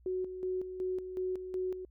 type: tone with tremolo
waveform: sine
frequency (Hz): 370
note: F#4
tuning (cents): 0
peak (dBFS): -31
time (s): 0.06-1.85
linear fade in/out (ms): 2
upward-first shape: square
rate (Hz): 2.7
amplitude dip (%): 60
effects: added 60 Hz sine -58 dBFS peak until 1.9 s